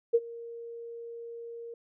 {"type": "tone with ADSR envelope", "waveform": "sine", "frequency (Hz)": 466.2, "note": "A#4", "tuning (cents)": 0, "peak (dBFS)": -17, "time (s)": [0.13, 1.74], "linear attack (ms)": 19, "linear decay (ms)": 44, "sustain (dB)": -22, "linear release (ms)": 3, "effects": []}